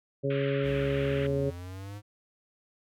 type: harmonic tone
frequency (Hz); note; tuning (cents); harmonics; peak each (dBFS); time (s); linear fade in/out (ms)
138.59; C#3; 0; 1 / 2 / 3 / 4; -30 / -34 / -30 / -32; 0.23-1.51; 20
type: band-pass noise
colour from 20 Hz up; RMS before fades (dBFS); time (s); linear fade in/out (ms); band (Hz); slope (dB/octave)
pink; -41; 0.3-1.27; 5; 1300 to 3200; 48
type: exponential sweep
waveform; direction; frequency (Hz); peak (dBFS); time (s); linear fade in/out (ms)
square; up; 60.8 to 104.9; -39; 0.62-2.02; 50
effects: none